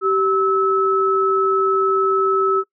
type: tone pair together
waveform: sine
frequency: 386.5 / 1300 Hz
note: G4 / E6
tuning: -24 / -24 cents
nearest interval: octave + major sixth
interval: 2100 cents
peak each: -17 dBFS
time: 0.01-2.64 s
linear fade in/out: 50 ms
effects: noise-tail reverb RT60 0.1 s tail -20 dB re dry